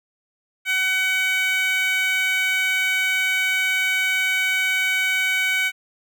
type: tone with high-pass filter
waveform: 15% pulse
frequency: 753 Hz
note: F#5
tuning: 30 cents sharp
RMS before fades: -21 dBFS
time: 0.65-5.72 s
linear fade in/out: 50 ms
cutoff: 1900 Hz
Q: 5.7
effects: none